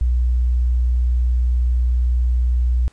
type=tone; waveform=sine; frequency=61 Hz; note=B1; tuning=21 cents flat; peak=-14 dBFS; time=0.01-2.88 s; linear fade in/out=0 ms; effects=pink hiss -55 dBFS RMS until 2.92 s + resampled to 22050 Hz